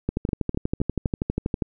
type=two click trains; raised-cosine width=3 ms; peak=-10 / -15 dBFS; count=20 / 4; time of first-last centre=0.09-1.622 / 0.29-1.059 s; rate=12.4 / 3.9 Hz; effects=none